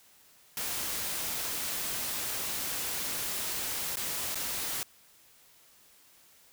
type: noise with dropouts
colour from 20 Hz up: white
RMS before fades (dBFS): -34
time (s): 0.57-4.83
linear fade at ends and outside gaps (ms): 0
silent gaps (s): 3.956-3.97 / 4.345-4.356
effects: white hiss -60 dBFS RMS until 6.52 s